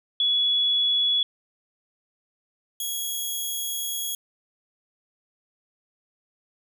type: tone pair in turn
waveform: sine / 10% pulse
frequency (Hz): 3389 / 3323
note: G#7 / G#7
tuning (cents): +34 / 0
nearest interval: unison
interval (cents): 34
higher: first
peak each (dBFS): -19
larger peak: neither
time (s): 0.2-1.23 / 2.8-4.15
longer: second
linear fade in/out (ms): 2
effects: none